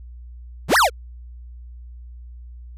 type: exponential two-way sweep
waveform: square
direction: up then down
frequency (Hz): 98 to 1981 to 427.4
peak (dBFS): -13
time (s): 0.68-0.9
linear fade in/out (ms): 50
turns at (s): 0.77
effects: added 60 Hz sine -36 dBFS peak until 2.77 s + resampled to 32000 Hz